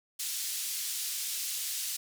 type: band-pass noise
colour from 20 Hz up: white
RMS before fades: -35 dBFS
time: 0.19-1.97 s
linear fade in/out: 10 ms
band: 3400 to 12000 Hz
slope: 12 dB/octave
effects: none